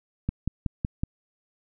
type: click train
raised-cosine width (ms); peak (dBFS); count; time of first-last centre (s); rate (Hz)
5; -13; 5; 0.29-1.035; 5.37
effects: none